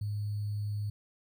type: tone with sample-and-hold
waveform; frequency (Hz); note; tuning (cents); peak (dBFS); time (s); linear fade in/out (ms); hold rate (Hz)
sine; 103.83; G#2; 0; -31; 0.01-0.9; 5; 4410
effects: none